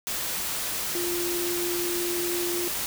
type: tone in noise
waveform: sine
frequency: 349.2 Hz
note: F4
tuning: in tune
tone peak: -28 dBFS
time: 0.95-2.68 s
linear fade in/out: 0 ms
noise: white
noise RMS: -30 dBFS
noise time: 0.07-2.86 s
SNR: -1 dB
effects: none